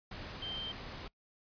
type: tone in noise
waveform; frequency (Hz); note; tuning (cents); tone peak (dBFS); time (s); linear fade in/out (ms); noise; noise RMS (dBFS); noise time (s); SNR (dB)
sine; 3136; G7; 0; -38; 0.42-0.72; 5; pink; -45; 0.11-1.08; +4
effects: noise-tail reverb RT60 0.1 s tail -22 dB re dry + resampled to 11025 Hz